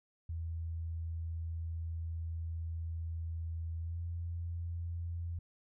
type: tone with pitch glide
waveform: sine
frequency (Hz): 82.4 to 85.01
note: E2 to F2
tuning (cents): 0 to -46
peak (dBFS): -36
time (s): 0.29-5.39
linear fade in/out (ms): 5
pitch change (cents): +54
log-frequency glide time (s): 3.8-4
effects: none